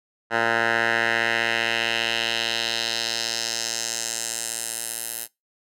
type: tone with band-pass filter sweep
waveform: 10% pulse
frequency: 115.2 Hz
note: A#2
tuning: 20 cents flat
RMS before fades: -25 dBFS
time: 0.3-5.28 s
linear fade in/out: 50 ms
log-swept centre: 1300 to 12000 Hz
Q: 1.9
effects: noise-tail reverb RT60 0.2 s tail -22 dB re dry